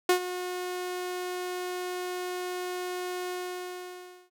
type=tone with ADSR envelope; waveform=sawtooth; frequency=361.7 Hz; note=F#4; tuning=39 cents flat; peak=-14 dBFS; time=0.09-4.3 s; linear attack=4 ms; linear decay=95 ms; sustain=-14 dB; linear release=1000 ms; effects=none